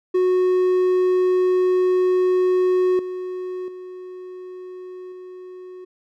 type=tone with level steps; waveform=triangle; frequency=366.9 Hz; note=F#4; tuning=15 cents flat; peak=-13 / -24 / -31 / -33 dBFS; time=0.14-5.85 s; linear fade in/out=10 ms; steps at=2.99 / 3.68 / 5.12 s; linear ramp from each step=2 ms; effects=none